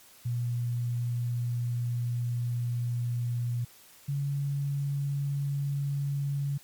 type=tone pair in turn; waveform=sine; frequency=120.5 / 140.81 Hz; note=B2 / C#3; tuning=-42 / +27 cents; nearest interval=minor third; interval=269 cents; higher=second; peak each=-27 dBFS; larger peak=neither; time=0.25-3.65 / 4.08-6.58 s; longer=first; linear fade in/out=10 ms; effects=white hiss -55 dBFS RMS until 6.63 s + MP3 96 kbps